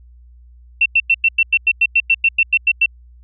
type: tone bursts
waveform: sine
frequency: 2700 Hz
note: E7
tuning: 41 cents sharp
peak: -9 dBFS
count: 15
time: 0.81-2.86 s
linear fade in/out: 5 ms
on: 48 ms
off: 95 ms
effects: added 60 Hz sine -41 dBFS peak until 3.23 s